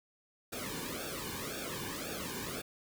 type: noise with flanger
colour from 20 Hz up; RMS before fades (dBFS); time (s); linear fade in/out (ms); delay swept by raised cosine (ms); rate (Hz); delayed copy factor
pink; -40; 0.52-2.62; 10; 0.98 to 1.55; 1.9; -0.95
effects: none